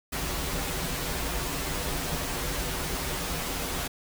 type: noise with comb filter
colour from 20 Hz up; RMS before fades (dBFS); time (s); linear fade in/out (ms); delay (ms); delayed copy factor
pink; -31; 0.12-3.88; 10; 9.3; -0.7
effects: none